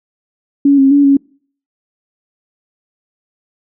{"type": "tone with pitch steps", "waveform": "sine", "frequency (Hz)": [281.1, 270.7, 284.6, 277.3], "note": ["C#4", "C#4", "C#4", "C#4"], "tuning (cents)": [24, -41, 46, 1], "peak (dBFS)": -5, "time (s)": [0.65, 1.17], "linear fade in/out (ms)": 5, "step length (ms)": 130, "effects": ["noise-tail reverb RT60 0.5 s tail -26 dB re dry"]}